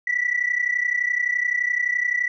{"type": "tone pair together", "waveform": "sine", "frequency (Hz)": [1943.8, 1975.5], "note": ["B6", "B6"], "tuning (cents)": [-28, 0], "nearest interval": "unison", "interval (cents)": 28, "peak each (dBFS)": -22, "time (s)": [0.07, 2.28], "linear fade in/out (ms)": 5, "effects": ["tanh soft clip ceiling -13 dBFS"]}